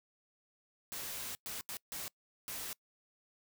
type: noise bursts at uneven times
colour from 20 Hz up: white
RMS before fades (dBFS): -42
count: 5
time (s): 0.92-1.35 / 1.46-1.61 / 1.69-1.77 / 1.92-2.08 / 2.48-2.73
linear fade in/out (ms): 0
effects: noise-tail reverb RT60 0.1 s tail -24 dB re dry